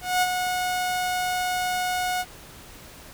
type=tone with ADSR envelope; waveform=sawtooth; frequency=729 Hz; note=F#5; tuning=26 cents flat; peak=-14 dBFS; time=0.01-2.25 s; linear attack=210 ms; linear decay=38 ms; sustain=-6 dB; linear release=46 ms; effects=pink hiss -45 dBFS RMS until 3.13 s